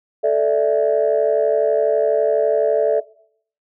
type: chord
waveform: sine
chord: A suspended fourth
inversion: none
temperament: equal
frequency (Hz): 440 / 587.3 / 659.3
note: A4 / D5 / E5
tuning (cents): 0 / 0 / 0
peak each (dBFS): -17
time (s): 0.23-3.01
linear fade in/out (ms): 20
effects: noise-tail reverb RT60 0.6 s tail -20 dB re dry + tanh soft clip ceiling -7 dBFS